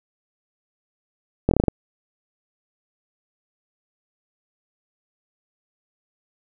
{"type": "slowing click train", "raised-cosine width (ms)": 2, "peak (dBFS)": -3, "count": 7, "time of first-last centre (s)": [1.49, 1.683], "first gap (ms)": 22, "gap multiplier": 1.15, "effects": []}